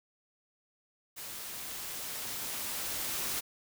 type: noise with level ramp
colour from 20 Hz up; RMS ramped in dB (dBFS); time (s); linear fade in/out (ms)
white; -43 to -34; 1.16-3.41; 20
effects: none